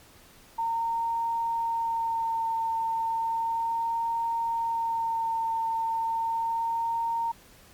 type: tone with vibrato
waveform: sine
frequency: 914 Hz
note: A#5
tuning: 34 cents flat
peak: -25 dBFS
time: 0.58-7.32 s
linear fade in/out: 10 ms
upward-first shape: sine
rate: 0.34 Hz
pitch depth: 15 cents each way
effects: pink hiss -54 dBFS RMS until 7.73 s + MP3 96 kbps